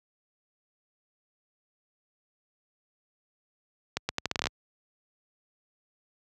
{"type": "accelerating click train", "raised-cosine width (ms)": 0.2, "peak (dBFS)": -10, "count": 11, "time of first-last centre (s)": [3.97, 4.47], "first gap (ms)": 120, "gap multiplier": 0.78, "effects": ["high-pass 60 Hz 12 dB/octave"]}